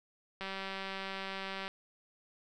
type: click train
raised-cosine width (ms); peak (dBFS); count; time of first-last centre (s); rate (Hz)
0.3; -24; 246; 0.41-1.679; 193
effects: none